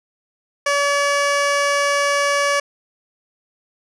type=tone with low-pass filter; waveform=15% pulse; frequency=570 Hz; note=C#5; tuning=48 cents sharp; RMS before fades=-18 dBFS; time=0.66-2.6 s; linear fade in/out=5 ms; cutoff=7200 Hz; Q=1; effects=none